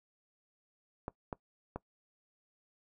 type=clicks; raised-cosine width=1 ms; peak=-23 / -23 / -24 dBFS; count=3; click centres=1.081 / 1.328 / 1.76 s; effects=noise-tail reverb RT60 0.1 s tail -21 dB re dry